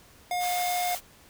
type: tone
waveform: square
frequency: 715 Hz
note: F5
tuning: 41 cents sharp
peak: -27 dBFS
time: 0.31-0.95 s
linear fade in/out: 2 ms
type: high-pass noise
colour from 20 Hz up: white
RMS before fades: -35 dBFS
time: 0.39-1.01 s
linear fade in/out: 50 ms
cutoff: 470 Hz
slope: 96 dB/octave
effects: pink hiss -55 dBFS RMS until 1.29 s